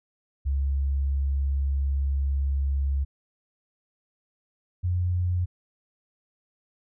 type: tone pair in turn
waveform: sine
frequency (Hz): 68.9 / 89.14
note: C#2 / F2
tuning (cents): -10 / +36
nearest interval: major third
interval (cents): 446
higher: second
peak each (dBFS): -22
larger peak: neither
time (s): 0.45-3.05 / 4.83-5.46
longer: first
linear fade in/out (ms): 20
effects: none